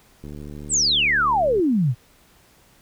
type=click train; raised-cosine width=3 ms; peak=-24 dBFS; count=101; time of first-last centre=0.24-1.597 s; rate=73.7 Hz
type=exponential sweep; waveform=sine; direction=down; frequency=8560 to 110 Hz; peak=-16 dBFS; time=0.69-1.95 s; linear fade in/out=50 ms
effects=pink hiss -55 dBFS RMS until 2.81 s